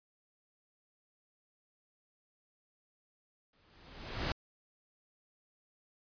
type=noise with exponential growth; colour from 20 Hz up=pink; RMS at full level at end=-32 dBFS; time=3.53-4.32 s; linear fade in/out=2 ms; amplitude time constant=170 ms; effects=resampled to 11025 Hz